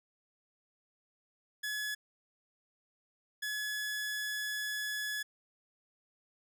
sawtooth tone bursts at uneven times, 1700 Hz, G#6, 40 cents sharp, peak -31 dBFS, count 2, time 1.63-1.95 / 3.42-5.23 s, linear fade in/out 10 ms, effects none

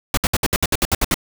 pink noise bursts, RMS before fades -17 dBFS, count 11, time 0.14-1.143 s, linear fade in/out 2 ms, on 33 ms, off 64 ms, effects none

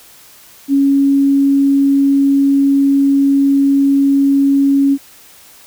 sine tone, 277.2 Hz, C#4, in tune, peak -8 dBFS, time 0.68-4.98 s, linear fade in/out 50 ms, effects white hiss -42 dBFS RMS until 5.66 s

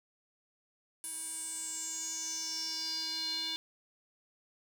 square tone with band-pass filter sweep, 321.7 Hz, E4, 42 cents flat, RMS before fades -38 dBFS, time 1.04-3.56 s, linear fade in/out 0 ms, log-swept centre 10000 to 3800 Hz, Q 7.7, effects 9-bit

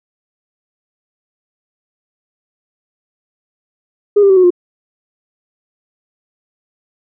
sine tone with pitch steps, 411 / 396.1 / 381.7 / 367.9 / 354.5 Hz, G#4 / G4 / G4 / F#4 / F4, -18 / +18 / -46 / -10 / +26 cents, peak -4 dBFS, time 4.16-4.505 s, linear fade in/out 10 ms, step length 69 ms, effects tanh soft clip ceiling -1 dBFS

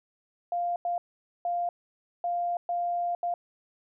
sine tone bursts at uneven times, 698.5 Hz, F5, in tune, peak -26 dBFS, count 6, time 0.52-0.76 / 0.85-0.98 / 1.45-1.69 / 2.24-2.57 / 2.69-3.15 / 3.23-3.34 s, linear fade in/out 2 ms, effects none

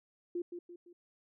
sine tone with echo, 349.2 Hz, F4, in tune, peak -33 dBFS, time 0.35-0.42 s, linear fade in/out 5 ms, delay 170 ms, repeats 3, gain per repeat -7 dB, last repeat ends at 0.93 s, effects none

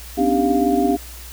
sine tone cluster, 254.2 / 280.4 / 298.1 / 394.2 / 701 Hz, C4 / C#4 / D4 / G4 / F5, -50 / +20 / +26 / +10 / +6 cents, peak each -21 dBFS, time 0.17-0.97 s, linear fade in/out 20 ms, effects added 60 Hz sine -36 dBFS peak until 1.32 s + white hiss -39 dBFS RMS until 1.32 s

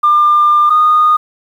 sine tone pair in turn, 1198 / 1229.5 Hz, D6 / D#6, +34 / -21 cents, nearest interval unison, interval 45 cents, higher second, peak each -5 dBFS, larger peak neither, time 0.03-0.7 / 0.7-1.17 s, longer first, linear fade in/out 10 ms, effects tanh soft clip ceiling -2 dBFS + 7-bit

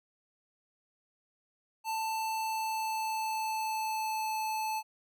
square tone with pitch glide, 886 to 871.3 Hz, A5 to A5, +12 to -17 cents, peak -32 dBFS, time 1.84-4.83 s, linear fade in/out 50 ms, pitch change -29 cents, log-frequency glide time 1.98-4.37 s, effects none

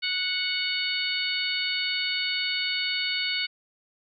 harmonic tone, 738 Hz, F#5, 5 cents flat, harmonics 2 / 3 / 4 / 5 / 6, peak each -36 / -30 / -31 / -33 / -31 dBFS, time 0.02-3.47 s, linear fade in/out 20 ms, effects none

